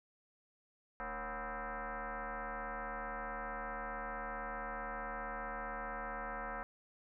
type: tone with frequency modulation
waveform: sine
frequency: 293.7 Hz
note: D4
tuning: in tune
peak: -39 dBFS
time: 1-6.63 s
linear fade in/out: 0 ms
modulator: 256 Hz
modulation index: 5.8
effects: none